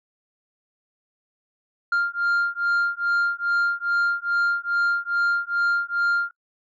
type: beating tone pair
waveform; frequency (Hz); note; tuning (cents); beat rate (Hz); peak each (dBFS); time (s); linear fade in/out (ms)
sine; 1396.9 / 1399.3; F6 / F6; 0 / +3; 2.4; -21; 1.92-6.31; 5
effects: noise-tail reverb RT60 0.1 s tail -24 dB re dry + tanh soft clip ceiling -17 dBFS